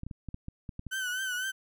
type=clicks; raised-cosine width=5 ms; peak=-26 dBFS; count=9; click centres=0.034 / 0.066 / 0.112 / 0.287 / 0.344 / 0.484 / 0.692 / 0.794 / 0.867 s
type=tone with vibrato; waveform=35% pulse; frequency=1509 Hz; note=F#6; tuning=34 cents sharp; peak=-29 dBFS; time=0.91-1.52 s; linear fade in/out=20 ms; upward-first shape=triangle; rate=4 Hz; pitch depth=72 cents each way
effects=none